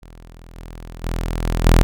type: tone with level steps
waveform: sawtooth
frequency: 41.55 Hz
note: E1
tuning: 15 cents sharp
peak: -35 / -29 / -17 / -14 / -5 dBFS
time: 0.02-1.83 s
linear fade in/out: 0 ms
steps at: 0.55 / 1.03 / 1.43 / 1.64 s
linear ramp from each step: 20 ms
effects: none